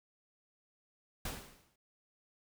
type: noise with exponential decay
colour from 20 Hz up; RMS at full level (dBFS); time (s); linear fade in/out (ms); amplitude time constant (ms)
pink; -38; 1.25-1.76; 5; 110
effects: none